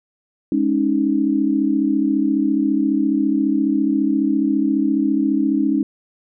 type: chord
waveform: sine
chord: Ab suspended fourth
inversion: none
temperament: just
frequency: 207.7 / 276.9 / 311.5 Hz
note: Ab3 / Db4 / Eb4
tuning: 0 / -2 / +2 cents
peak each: -22 / -18 / -19 dBFS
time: 0.52-5.83 s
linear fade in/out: 2 ms
effects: none